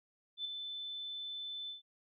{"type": "tone with ADSR envelope", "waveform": "sine", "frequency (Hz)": 3520, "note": "A7", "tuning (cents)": 0, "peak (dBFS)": -34, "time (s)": [0.37, 1.82], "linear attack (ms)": 80, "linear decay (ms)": 6, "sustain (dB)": -6, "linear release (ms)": 130, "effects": []}